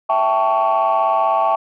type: chord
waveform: sine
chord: A dominant seventh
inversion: second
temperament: equal with one note detuned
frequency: 659.3 / 784 / 880 / 1119.7 Hz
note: E5 / G5 / A5 / C#6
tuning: 0 / 0 / 0 / +17 cents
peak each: -18 dBFS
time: 0.09-1.56 s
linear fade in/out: 10 ms
effects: tanh soft clip ceiling -8 dBFS